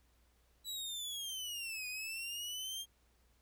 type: linear two-way sweep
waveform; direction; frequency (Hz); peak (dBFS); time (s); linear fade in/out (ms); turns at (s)
sawtooth; down then up; 3952 to 2466 to 3227; -37; 0.64-2.86; 50; 1.87
effects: added 60 Hz sine -70 dBFS peak until 3.41 s + pink hiss -74 dBFS RMS until 3.41 s